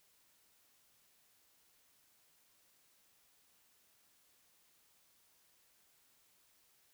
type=silence; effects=white hiss -71 dBFS RMS until 6.93 s